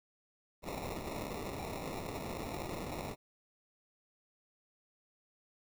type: noise with sample-and-hold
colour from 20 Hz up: violet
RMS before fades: -41 dBFS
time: 0.62-3.16 s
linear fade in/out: 50 ms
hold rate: 1575 Hz
effects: none